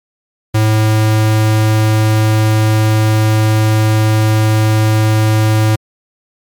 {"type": "tone", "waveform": "square", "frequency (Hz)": 108.7, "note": "A2", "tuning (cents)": -21, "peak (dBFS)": -9, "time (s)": [0.54, 5.76], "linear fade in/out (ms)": 10, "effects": ["MP3 96 kbps"]}